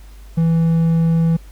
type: tone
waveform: triangle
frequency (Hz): 164.81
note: E3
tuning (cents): 0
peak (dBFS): -10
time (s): 0.37-1.37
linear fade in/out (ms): 10
effects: added 50 Hz sine -36 dBFS peak until 1.51 s + pink hiss -50 dBFS RMS until 1.51 s